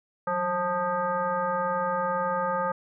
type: tone with frequency modulation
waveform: sine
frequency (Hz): 884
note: A5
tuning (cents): +8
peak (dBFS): -24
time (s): 0.27-2.72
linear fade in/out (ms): 5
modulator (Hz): 350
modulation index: 1.5
effects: none